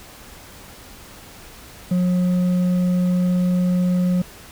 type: tone with hard clipping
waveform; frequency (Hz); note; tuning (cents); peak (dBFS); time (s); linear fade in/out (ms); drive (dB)
sine; 180; F#3; -47; -17; 1.91-4.22; 5; 4
effects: pink hiss -42 dBFS RMS until 4.51 s